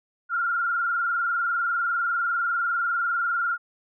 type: tone with vibrato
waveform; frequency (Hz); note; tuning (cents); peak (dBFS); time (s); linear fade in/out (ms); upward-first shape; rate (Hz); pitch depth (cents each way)
sine; 1396.9; F6; 0; -22; 0.29-3.58; 50; square; 20; 48
effects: none